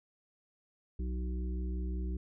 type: harmonic tone with a mistuned harmonic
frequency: 61.74 Hz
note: B1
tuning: in tune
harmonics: 1 / 3 / 5 / 6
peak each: -33 / -43 / -47 / -49 dBFS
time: 0.99-2.17 s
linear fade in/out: 5 ms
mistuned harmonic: 6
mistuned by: +17 cents
effects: none